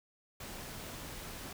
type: noise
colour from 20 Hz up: pink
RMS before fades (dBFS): -45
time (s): 0.4-1.53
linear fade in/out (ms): 5
effects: none